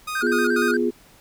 sawtooth tone bursts, 1241 Hz, D#6, 5 cents flat, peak -23 dBFS, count 3, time 0.07-0.718 s, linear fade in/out 10 ms, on 160 ms, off 84 ms
triangle tone with vibrato, 1500 Hz, F#6, 23 cents sharp, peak -21 dBFS, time 0.15-0.77 s, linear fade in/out 5 ms, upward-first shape square, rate 8.5 Hz, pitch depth 70 cents each way
sine chord, F diminished, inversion second, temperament equal, 246.9 / 349.2 / 415.3 Hz, Cb4 / F4 / Ab4, 0 / 0 / 0 cents, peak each -23 dBFS, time 0.22-0.91 s, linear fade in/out 20 ms
effects pink hiss -52 dBFS RMS until 1.2 s

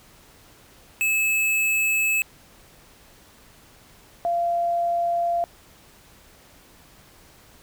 square / sine tone pair in turn, 2600 / 688.7 Hz, E7 / F5, -24 / -24 cents, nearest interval octave + major seventh, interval 2300 cents, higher first, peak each -20 dBFS, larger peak neither, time 1.01-2.22 / 4.25-5.44 s, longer first, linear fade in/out 0 ms, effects pink hiss -52 dBFS RMS until 7.62 s

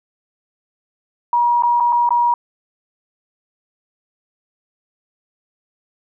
sine tone with dropouts, 956 Hz, A#5, 43 cents sharp, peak -12 dBFS, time 1.33-2.34 s, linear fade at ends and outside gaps 2 ms, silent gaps 1.624-1.634 / 1.8-1.805 / 1.924-1.927 / 2.091-2.106 s, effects none

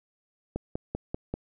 click train, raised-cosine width 2 ms, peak -17 dBFS, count 5, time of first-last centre 0.56-1.34 s, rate 5.13 Hz, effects none

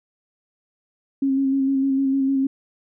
sine tone with vibrato, 270.6 Hz, C#4, 42 cents flat, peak -17 dBFS, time 1.22-2.47 s, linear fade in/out 5 ms, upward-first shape square, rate 6.6 Hz, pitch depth 19 cents each way, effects none

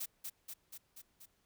blue noise with echo, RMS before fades -40 dBFS, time 0-0.06 s, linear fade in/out 10 ms, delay 240 ms, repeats 5, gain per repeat -3 dB, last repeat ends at 1.26 s, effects pink hiss -75 dBFS RMS until 1.45 s

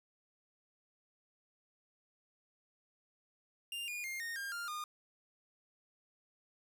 45% pulse tone with pitch steps, 2798 / 2436 / 2120 / 1846 / 1607 / 1399 / 1217.9 Hz, F7 / D#7 / C7 / A#6 / G6 / F6 / D#6, +3 / -37 / +22 / -17 / +43 / +3 / -37 cents, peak -39 dBFS, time 3.72-4.84 s, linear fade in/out 2 ms, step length 160 ms, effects none

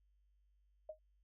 sine tone with exponential decay, 622.3 Hz, D#5, in tune, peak -40 dBFS, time 0.89-0.99 s, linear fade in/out 5 ms, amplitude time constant 20 ms, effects added 50 Hz sine -70 dBFS peak until 1.23 s

